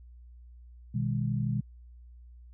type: chord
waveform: sine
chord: G# minor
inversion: first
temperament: equal with one note detuned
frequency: 123.47 / 155.56 / 202.8 Hz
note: B2 / D#3 / G#3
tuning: 0 / 0 / -41 cents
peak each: -29 / -33 / -33 dBFS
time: 0.94-1.61 s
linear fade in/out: 10 ms
effects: added 60 Hz sine -48 dBFS peak until 2.53 s